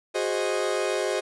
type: chord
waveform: 40% pulse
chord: Ab dominant seventh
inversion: third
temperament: equal with one note detuned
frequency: 367.9 / 415.3 / 523.3 / 622.3 Hz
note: Gb4 / Ab4 / C5 / Eb5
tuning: -10 / 0 / 0 / 0 cents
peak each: -29 dBFS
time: 0.14-1.21 s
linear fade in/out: 20 ms
effects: resampled to 24000 Hz